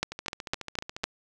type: two click trains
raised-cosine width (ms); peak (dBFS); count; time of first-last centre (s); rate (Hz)
0.2; -19 / -9; 14 / 5; 0.12-1.035 / 0.03-1.04; 14.2 / 3.96
effects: none